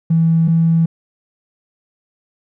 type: tone pair in turn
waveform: triangle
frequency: 164 / 164.72 Hz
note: E3 / E3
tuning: -9 / -1 cents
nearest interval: unison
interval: 8 cents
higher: second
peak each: -6 dBFS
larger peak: neither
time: 0.1-0.48 / 0.48-0.86 s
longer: neither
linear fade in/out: 10 ms
effects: tanh soft clip ceiling -8 dBFS